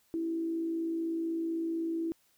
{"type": "tone with frequency modulation", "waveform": "sine", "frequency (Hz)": 329.6, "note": "E4", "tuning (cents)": 0, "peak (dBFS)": -30, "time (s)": [0.14, 2.12], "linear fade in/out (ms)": 0, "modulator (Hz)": 55.9, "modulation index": 0.26, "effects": ["white hiss -69 dBFS RMS until 2.37 s"]}